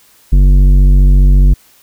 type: tone with tanh clipping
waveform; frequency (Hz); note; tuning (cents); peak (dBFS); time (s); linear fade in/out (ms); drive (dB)
triangle; 47.37; F#1; +41; -5; 0.32-1.54; 10; 15
effects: white hiss -47 dBFS RMS until 1.82 s